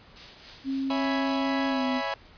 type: noise with tremolo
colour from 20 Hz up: blue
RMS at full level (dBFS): -37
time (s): 0.16-1.37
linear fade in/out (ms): 0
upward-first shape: triangle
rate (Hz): 3.7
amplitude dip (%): 60
type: tone with pitch glide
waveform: sine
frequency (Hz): 269.5 to 256.9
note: C#4 to C4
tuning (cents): -49 to -32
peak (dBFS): -26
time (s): 0.64-2.02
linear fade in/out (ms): 50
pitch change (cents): -83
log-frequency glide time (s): 1.68-1.84
type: chord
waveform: sawtooth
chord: C# minor seventh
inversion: none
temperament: equal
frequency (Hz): 554.4 / 659.3 / 830.6 / 987.8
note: C#5 / E5 / G#5 / B5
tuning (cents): 0 / 0 / 0 / 0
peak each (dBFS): -30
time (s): 0.9-2.14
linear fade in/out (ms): 2
effects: pink hiss -53 dBFS RMS until 2.37 s + resampled to 11025 Hz